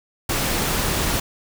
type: noise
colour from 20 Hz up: pink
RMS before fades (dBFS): -22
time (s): 0.29-1.2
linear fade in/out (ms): 5
effects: none